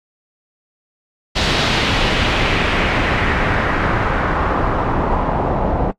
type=noise with low-pass filter sweep; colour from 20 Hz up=pink; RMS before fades=-17 dBFS; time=1.35-5.92 s; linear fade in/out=20 ms; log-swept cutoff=4200 to 730 Hz; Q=1.7; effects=noise-tail reverb RT60 0.1 s tail -20 dB re dry + AAC 64 kbps